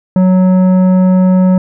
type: tone with tanh clipping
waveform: sine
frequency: 185 Hz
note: F#3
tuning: in tune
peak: -7 dBFS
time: 0.16-1.58 s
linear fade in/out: 2 ms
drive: 11 dB
effects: none